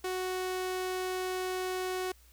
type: tone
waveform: sawtooth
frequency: 370 Hz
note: F#4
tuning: in tune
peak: -28 dBFS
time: 0.04-2.12 s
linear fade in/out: 5 ms
effects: added 60 Hz sine -58 dBFS peak until 2.32 s + white hiss -63 dBFS RMS until 2.32 s